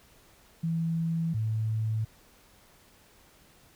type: tone pair in turn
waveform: sine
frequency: 164.81 / 110 Hz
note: E3 / A2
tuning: 0 / 0 cents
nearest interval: perfect fifth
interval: 700 cents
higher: first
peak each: -26 dBFS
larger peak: neither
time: 0.63-1.34 / 1.34-2.05 s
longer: neither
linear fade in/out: 10 ms
effects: pink hiss -59 dBFS RMS until 3.75 s